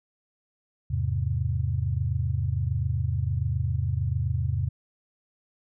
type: chord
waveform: sine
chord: E augmented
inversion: none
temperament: equal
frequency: 82.41 / 103.83 / 130.81 Hz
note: E2 / G#2 / B#2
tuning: 0 / 0 / 0 cents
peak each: -28 dBFS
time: 0.9-4.69 s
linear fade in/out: 10 ms
effects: none